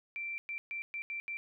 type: tone bursts at uneven times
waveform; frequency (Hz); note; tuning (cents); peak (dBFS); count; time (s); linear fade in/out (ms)
sine; 2349; D7; 0; -36; 6; 0.16-0.38 / 0.49-0.58 / 0.71-0.82 / 0.94-1.02 / 1.1-1.2 / 1.28-1.37; 0
effects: none